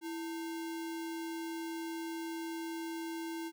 sine tone with sample-and-hold, 329.6 Hz, E4, in tune, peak -37 dBFS, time 0.01-3.52 s, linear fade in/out 50 ms, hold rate 1225 Hz, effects none

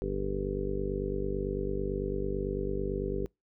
harmonic tone, 49 Hz, G1, in tune, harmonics 1 / 2 / 3 / 4 / 5 / 6 / 8 / 9 / 10, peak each -35 / -42 / -41 / -40 / -45 / -40 / -34 / -40 / -40 dBFS, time 0.02-3.26 s, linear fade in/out 0 ms, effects noise-tail reverb RT60 0.2 s tail -26 dB re dry

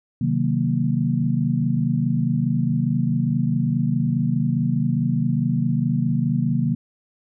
sine chord, C half-diminished seventh, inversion none, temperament equal with one note detuned, 130.81 / 155.56 / 185.64 / 233.1 Hz, C3 / Eb3 / Gb3 / Bb3, 0 / 0 / +6 / 0 cents, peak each -23 / -23 / -26 / -23 dBFS, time 0.21-6.75 s, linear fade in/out 5 ms, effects none

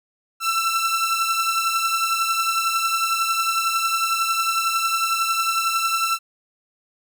sawtooth beating tone pair, 1336 / 1347 Hz, E6 / E6, +23 / +37 cents, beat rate 11 Hz, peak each -17 / -22 dBFS, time 0.4-6.19 s, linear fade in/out 50 ms, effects none

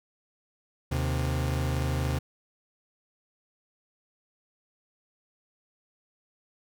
40% pulse tone pair together, 77.1 / 129.67 Hz, D#2 / C3, -15 / -15 cents, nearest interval major sixth, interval 900 cents, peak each -28 dBFS, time 0.91-2.19 s, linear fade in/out 10 ms, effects none

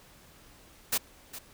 white noise with echo, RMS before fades -27 dBFS, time 0.92-0.98 s, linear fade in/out 10 ms, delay 410 ms, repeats 1, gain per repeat -14 dB, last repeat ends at 1.39 s, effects pink hiss -56 dBFS RMS until 1.53 s

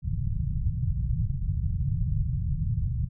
white low-pass noise, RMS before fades -27 dBFS, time 0.02-3.09 s, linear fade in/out 50 ms, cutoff 150 Hz, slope 48 dB/octave, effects none

